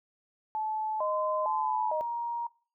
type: tone with vibrato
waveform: sine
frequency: 733 Hz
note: F#5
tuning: 16 cents flat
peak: -29 dBFS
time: 0.55-2.01 s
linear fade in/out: 0 ms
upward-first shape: square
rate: 1.1 Hz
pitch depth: 290 cents each way
type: tone with pitch glide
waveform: sine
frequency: 1027 to 941.8 Hz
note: C6 to A#5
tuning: -33 to +18 cents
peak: -30 dBFS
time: 1-2.47 s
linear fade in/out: 5 ms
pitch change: -149 cents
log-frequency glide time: 1.57-2 s
effects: noise-tail reverb RT60 0.4 s tail -22 dB re dry